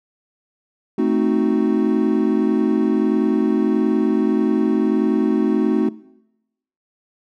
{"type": "chord", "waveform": "triangle", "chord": "A diminished seventh", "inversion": "none", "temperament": "equal", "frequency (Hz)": [220, 261.6, 311.1, 370], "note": ["A3", "C4", "Eb4", "Gb4"], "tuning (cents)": [0, 0, 0, 0], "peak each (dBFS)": -19, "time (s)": [0.98, 5.89], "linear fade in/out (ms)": 5, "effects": ["noise-tail reverb RT60 0.9 s tail -20 dB re dry"]}